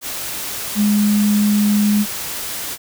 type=tone in noise; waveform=sine; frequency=207.7 Hz; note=G#3; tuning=in tune; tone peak=-12 dBFS; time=0.75-2.06 s; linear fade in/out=50 ms; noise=white; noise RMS=-26 dBFS; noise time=0.01-2.78 s; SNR=+11 dB; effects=none